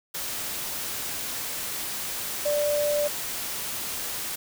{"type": "tone in noise", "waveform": "sine", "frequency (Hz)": 588, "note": "D5", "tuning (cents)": 2, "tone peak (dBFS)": -22, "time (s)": [2.45, 3.08], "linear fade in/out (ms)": 10, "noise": "white", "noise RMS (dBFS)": -32, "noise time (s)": [0.14, 4.36], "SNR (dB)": 7, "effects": []}